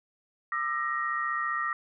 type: tone cluster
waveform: sine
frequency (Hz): 1197 / 1332 / 1881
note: D6 / E6 / A#6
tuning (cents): +33 / +18 / +15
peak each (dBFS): -31 / -34 / -31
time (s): 0.52-1.73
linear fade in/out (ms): 2
effects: none